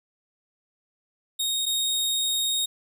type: tone pair in turn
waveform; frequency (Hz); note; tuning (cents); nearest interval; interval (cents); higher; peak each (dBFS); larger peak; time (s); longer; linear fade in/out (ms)
sawtooth; 3729 / 3729; A#7 / A#7; 0 / 0; unison; 0; neither; -21 / -20; second; 1.39-1.66 / 1.66-2.66; second; 10
effects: none